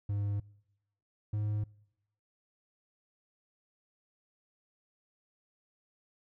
triangle tone pair in turn, 101.8 / 105.33 Hz, G#2 / G#2, -34 / +25 cents, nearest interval minor second, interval 59 cents, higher second, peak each -28 dBFS, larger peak neither, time 0.09-0.4 / 1.33-1.64 s, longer neither, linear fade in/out 5 ms, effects noise-tail reverb RT60 0.9 s tail -25 dB re dry

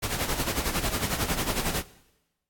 pink noise with tremolo, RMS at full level -26 dBFS, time 0.02-1.83 s, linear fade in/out 20 ms, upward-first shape sine, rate 11 Hz, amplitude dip 65%, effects noise-tail reverb RT60 1.0 s tail -19 dB re dry + AAC 64 kbps

